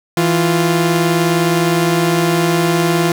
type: tone pair together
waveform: sawtooth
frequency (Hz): 164.81 / 349.2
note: E3 / F4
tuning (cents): 0 / 0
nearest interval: octave + minor second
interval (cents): 1300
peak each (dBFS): -11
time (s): 0.17-3.12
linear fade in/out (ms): 2
effects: none